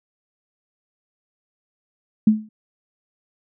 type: tone with exponential decay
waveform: sine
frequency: 215.6 Hz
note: A3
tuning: 35 cents flat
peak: -7 dBFS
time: 2.27-2.49 s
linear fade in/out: 5 ms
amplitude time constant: 47 ms
effects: none